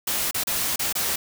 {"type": "noise with dropouts", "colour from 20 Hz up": "white", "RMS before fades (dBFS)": -25, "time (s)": [0.07, 1.16], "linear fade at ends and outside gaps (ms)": 5, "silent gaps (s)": [[0.311, 0.344], [0.437, 0.47], [0.76, 0.793], [0.927, 0.952]], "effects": []}